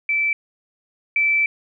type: tone pair in turn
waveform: sine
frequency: 2323 / 2323 Hz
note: D7 / D7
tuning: -20 / -20 cents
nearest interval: unison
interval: 0 cents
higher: neither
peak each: -17 / -15 dBFS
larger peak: second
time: 0.09-0.33 / 1.16-1.46 s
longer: second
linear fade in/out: 2 ms
effects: none